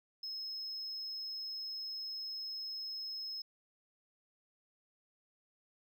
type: tone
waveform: sine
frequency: 5170 Hz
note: E8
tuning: 34 cents flat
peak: -37 dBFS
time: 0.23-3.42 s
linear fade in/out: 5 ms
effects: tanh soft clip ceiling -38 dBFS